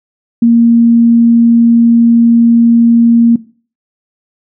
sine tone, 233.1 Hz, A#3, in tune, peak -3 dBFS, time 0.42-3.36 s, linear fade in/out 5 ms, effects noise-tail reverb RT60 0.4 s tail -19 dB re dry

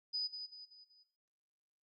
sine tone with echo, 4978 Hz, D#8, in tune, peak -34 dBFS, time 0.13-0.28 s, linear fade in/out 20 ms, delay 190 ms, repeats 4, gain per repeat -7 dB, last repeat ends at 1.04 s, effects noise-tail reverb RT60 0.9 s tail -20 dB re dry + Opus 48 kbps

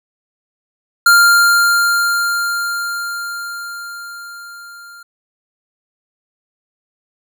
square tone with level ramp, 1396.9 Hz, F6, in tune, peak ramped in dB -6 to -36 dBFS, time 1.06-5.03 s, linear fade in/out 5 ms, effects none

